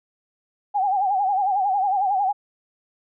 sine tone with vibrato, 784 Hz, G5, in tune, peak -18 dBFS, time 0.74-2.33 s, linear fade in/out 20 ms, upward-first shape sine, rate 11 Hz, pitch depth 99 cents each way, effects none

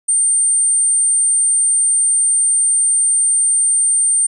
sine tone, 8870 Hz, C#9, in tune, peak -11 dBFS, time 0.08-4.27 s, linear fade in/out 10 ms, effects none

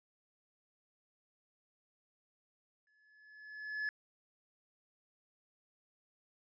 triangle tone with exponential growth, 1713 Hz, A6, 47 cents flat, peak -31 dBFS, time 2.87-3.89 s, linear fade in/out 1 ms, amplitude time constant 220 ms, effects resampled to 16000 Hz

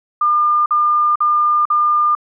sine tone bursts, 1204 Hz, D6, 43 cents sharp, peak -11 dBFS, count 4, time 0.21-2.151 s, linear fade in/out 5 ms, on 450 ms, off 47 ms, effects none

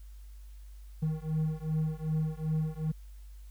triangle beating tone pair, 155.56 / 158.16 Hz, D#3 / D#3, 0 / +29 cents, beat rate 2.6 Hz, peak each -30 dBFS, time 1.02-2.92 s, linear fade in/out 10 ms, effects added 50 Hz sine -45 dBFS peak until 3.5 s + white hiss -66 dBFS RMS until 3.5 s

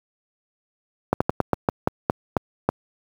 slowing click train, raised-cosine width 1 ms, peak -3 dBFS, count 10, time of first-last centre 1.13-2.69 s, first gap 75 ms, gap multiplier 1.2, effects high-pass 80 Hz 12 dB/octave + 7-bit

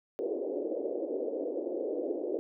white band-pass noise, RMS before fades -34 dBFS, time 0.19-2.39 s, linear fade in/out 0 ms, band 300 to 550 Hz, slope 48 dB/octave, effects none

